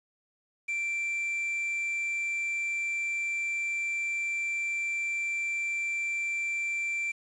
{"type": "tone", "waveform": "triangle", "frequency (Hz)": 2349, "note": "D7", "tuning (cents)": 0, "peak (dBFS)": -27, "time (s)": [0.68, 7.12], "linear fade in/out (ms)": 10, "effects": ["resampled to 22050 Hz", "9-bit"]}